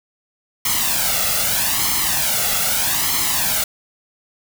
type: noise with flanger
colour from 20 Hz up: white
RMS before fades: -19 dBFS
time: 0.65-3.64 s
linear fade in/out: 5 ms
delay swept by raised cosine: 0.95 to 1.49 ms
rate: 0.8 Hz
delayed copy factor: +0.7
effects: none